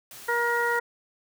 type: noise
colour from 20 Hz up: white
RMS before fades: -44 dBFS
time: 0.11-0.79 s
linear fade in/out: 2 ms
type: harmonic tone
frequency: 473.8 Hz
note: A#4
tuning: 28 cents sharp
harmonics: 1 / 2 / 3 / 4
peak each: -28 / -28 / -28 / -28 dBFS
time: 0.28-0.8 s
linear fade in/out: 10 ms
effects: none